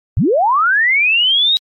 sine linear sweep, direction up, 72.5 to 3855 Hz, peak -10 dBFS, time 0.17-1.57 s, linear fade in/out 0 ms, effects AAC 64 kbps

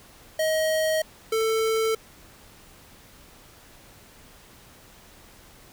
square tone pair in turn, 631 / 444.4 Hz, D#5 / A4, +24 / +17 cents, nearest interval tritone, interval 607 cents, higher first, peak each -22 dBFS, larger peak neither, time 0.39-1.02 / 1.32-1.95 s, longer neither, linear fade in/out 5 ms, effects pink hiss -51 dBFS RMS until 5.72 s

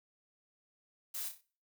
blue noise with echo, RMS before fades -40 dBFS, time 1.14-1.29 s, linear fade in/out 10 ms, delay 31 ms, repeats 4, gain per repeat -7 dB, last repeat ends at 1.414 s, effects noise-tail reverb RT60 0.4 s tail -20 dB re dry

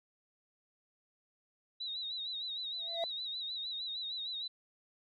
sine tone with vibrato, 3852 Hz, B7, 44 cents flat, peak -37 dBFS, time 1.8-4.48 s, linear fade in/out 10 ms, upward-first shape sine, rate 6.5 Hz, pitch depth 76 cents each way
triangle tone with exponential growth, 673 Hz, E5, 36 cents sharp, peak -28 dBFS, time 2.75-3.04 s, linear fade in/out 1 ms, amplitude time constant 62 ms
effects none

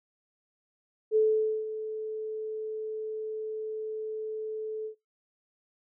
sine tone with ADSR envelope, 434.8 Hz, A4, 21 cents flat, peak -19 dBFS, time 1.11-4.95 s, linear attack 48 ms, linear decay 490 ms, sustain -13 dB, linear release 95 ms, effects noise-tail reverb RT60 0.2 s tail -22 dB re dry

